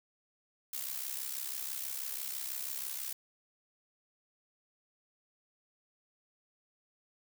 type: noise with amplitude modulation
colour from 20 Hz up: blue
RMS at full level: -36 dBFS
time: 0.73-3.13 s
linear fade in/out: 5 ms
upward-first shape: sine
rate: 66.1 Hz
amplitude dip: 70%
effects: none